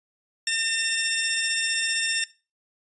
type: tone pair together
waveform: 15% pulse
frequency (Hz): 1811.1 / 2709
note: A6 / E7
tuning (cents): +50 / +47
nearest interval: perfect fifth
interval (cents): 697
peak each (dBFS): -19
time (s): 0.47-2.24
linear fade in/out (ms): 2
effects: noise-tail reverb RT60 0.3 s tail -18 dB re dry + resampled to 22050 Hz